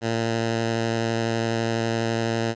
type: tone with vibrato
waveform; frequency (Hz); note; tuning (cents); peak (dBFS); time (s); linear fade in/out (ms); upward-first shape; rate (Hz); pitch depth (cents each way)
10% pulse; 114.3; A#2; -34; -14; 0.01-2.55; 50; square; 12; 9
effects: resampled to 16000 Hz